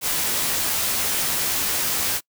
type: noise with comb filter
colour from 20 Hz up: white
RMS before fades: -23 dBFS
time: 0.01-2.21 s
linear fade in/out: 50 ms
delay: 16 ms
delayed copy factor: -0.55
effects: noise-tail reverb RT60 0.1 s tail -25 dB re dry